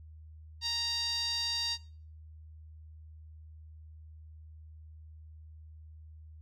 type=tone with band-pass filter; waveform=sawtooth; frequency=932.3 Hz; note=A#5; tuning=in tune; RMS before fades=-33 dBFS; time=0.61-1.78 s; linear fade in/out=50 ms; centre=4400 Hz; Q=7.4; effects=noise-tail reverb RT60 0.5 s tail -22 dB re dry + added 78 Hz sine -48 dBFS peak until 6.41 s